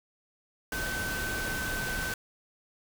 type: tone in noise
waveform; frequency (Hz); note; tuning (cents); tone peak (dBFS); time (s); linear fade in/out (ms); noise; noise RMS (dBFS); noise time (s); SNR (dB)
sine; 1530; G6; -42; -33; 0.72-2.14; 2; pink; -35; 0.72-2.14; -1
effects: none